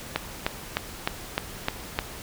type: click train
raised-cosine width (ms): 0.3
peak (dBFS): -7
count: 7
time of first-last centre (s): 0.16-1.989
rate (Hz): 3.28
effects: pink hiss -40 dBFS RMS until 2.22 s